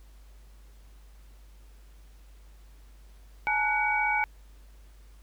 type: tone cluster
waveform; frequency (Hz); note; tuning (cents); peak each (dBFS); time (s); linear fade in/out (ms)
sine; 847 / 902 / 1478 / 2263; G#5 / A5 / F#6 / C#7; +34 / +43 / -2 / +35; -28 / -34 / -31 / -27; 3.47-4.24; 0
effects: added 50 Hz sine -49 dBFS peak until 5.22 s + pink hiss -63 dBFS RMS until 5.22 s